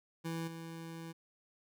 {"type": "tone with level steps", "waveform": "25% pulse", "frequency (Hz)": 164.81, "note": "E3", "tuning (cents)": 0, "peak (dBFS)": [-33, -40], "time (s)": [0.24, 1.13], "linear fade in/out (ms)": 20, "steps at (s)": 0.47, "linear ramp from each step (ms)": 10, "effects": []}